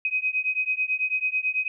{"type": "beating tone pair", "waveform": "sine", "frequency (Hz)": [2515, 2524.1], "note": ["D#7", "D#7"], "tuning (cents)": [18, 24], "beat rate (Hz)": 9.1, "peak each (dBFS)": -26, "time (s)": [0.05, 1.68], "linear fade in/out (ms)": 2, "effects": []}